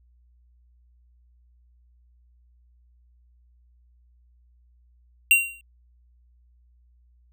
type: tone with exponential decay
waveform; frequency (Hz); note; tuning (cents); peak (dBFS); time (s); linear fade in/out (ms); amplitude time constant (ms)
square; 2757; F7; -23; -11; 5.31-5.61; 1; 64
effects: added 60 Hz sine -56 dBFS peak until 7.32 s